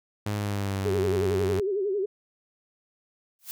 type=tone with pitch glide; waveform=sawtooth; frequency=103.83 to 93.58 Hz; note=G#2 to F#2; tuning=0 to +20 cents; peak=-23 dBFS; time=0.26-1.6 s; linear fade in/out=5 ms; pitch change=-180 cents; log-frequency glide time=0.36-1.03 s
type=tone with vibrato; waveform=sine; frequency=396.5 Hz; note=G4; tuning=20 cents sharp; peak=-24 dBFS; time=0.85-2.06 s; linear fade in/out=10 ms; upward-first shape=sine; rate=11 Hz; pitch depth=110 cents each way
type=noise with exponential growth; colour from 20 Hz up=blue; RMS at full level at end=-32 dBFS; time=3.39-3.51 s; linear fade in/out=0 ms; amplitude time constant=25 ms
effects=none